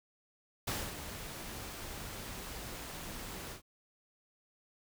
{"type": "noise with ADSR envelope", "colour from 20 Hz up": "pink", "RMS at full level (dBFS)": -35, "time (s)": [0.67, 3.62], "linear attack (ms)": 8, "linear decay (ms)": 250, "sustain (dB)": -9, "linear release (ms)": 110, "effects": []}